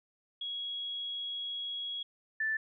sine tone pair in turn, 3322 / 1759.8 Hz, G#7 / A6, 0 / 0 cents, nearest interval major seventh, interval 1100 cents, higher first, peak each -35 / -29 dBFS, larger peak second, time 0.41-2.03 / 2.4-2.57 s, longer first, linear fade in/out 5 ms, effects none

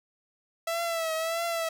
sawtooth tone with vibrato, 659.3 Hz, E5, in tune, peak -24 dBFS, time 0.67-1.69 s, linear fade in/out 5 ms, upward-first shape triangle, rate 1.6 Hz, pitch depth 63 cents each way, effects none

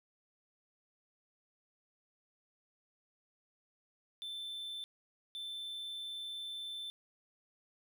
triangle tone bursts at uneven times, 3538 Hz, A7, 9 cents sharp, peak -39 dBFS, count 2, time 4.22-4.84 / 5.35-6.9 s, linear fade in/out 0 ms, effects none

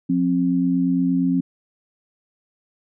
sine tone pair together, 177.65 / 266.2 Hz, F3 / C4, +30 / +30 cents, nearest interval perfect fifth, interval 700 cents, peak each -21 / -18 dBFS, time 0.09-1.41 s, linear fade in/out 10 ms, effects none

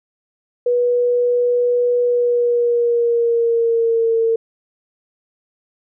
sine tone with pitch glide, 487 to 454.4 Hz, B4 to A#4, -24 to -44 cents, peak -13 dBFS, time 0.66-4.36 s, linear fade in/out 5 ms, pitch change -120 cents, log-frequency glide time 2.02-4.18 s, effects none

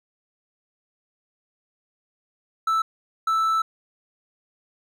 triangle tone bursts at uneven times, 1318.5 Hz, E6, in tune, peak -17 dBFS, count 2, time 2.67-2.82 / 3.27-3.62 s, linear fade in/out 5 ms, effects none

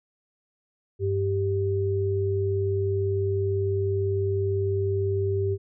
sine tone pair together, 98 / 392 Hz, G2 / G4, 0 / 0 cents, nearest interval 2 octaves, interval 2400 cents, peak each -25 dBFS, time 0.99-5.58 s, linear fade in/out 50 ms, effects none

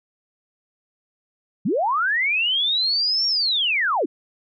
sine linear two-way sweep, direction up then down, 146.83 to 5580 to 239.6 Hz, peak -18 dBFS, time 1.65-4.06 s, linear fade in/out 10 ms, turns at 3.27 s, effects none

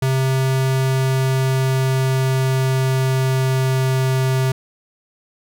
square tone with pitch glide, 132.2 to 131.14 Hz, C3 to C3, +18 to +4 cents, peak -16 dBFS, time 0.02-4.52 s, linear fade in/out 5 ms, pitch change -14 cents, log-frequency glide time 0.69-4.39 s, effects none

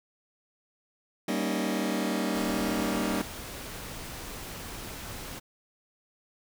sawtooth chord, Eb dominant seventh, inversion first, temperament just, 194.45 / 233.3 / 280 / 311.1 Hz, G3 / Bb3 / Db4 / Eb4, -14 / +2 / +18 / 0 cents, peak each -28 / -28 / -30 / -29 dBFS, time 1.28-3.22 s, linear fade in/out 5 ms
pink noise, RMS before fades -40 dBFS, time 2.34-5.4 s, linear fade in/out 20 ms
effects none

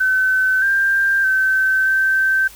sine tone with pitch steps, 1524 / 1586 / 1540 / 1552 Hz, G6 / G6 / G6 / G6, -49 / +20 / -31 / -18 cents, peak -13 dBFS, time 0-2.48 s, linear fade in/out 10 ms, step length 620 ms, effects added 50 Hz sine -46 dBFS peak until 2.55 s + white hiss -42 dBFS RMS until 2.55 s

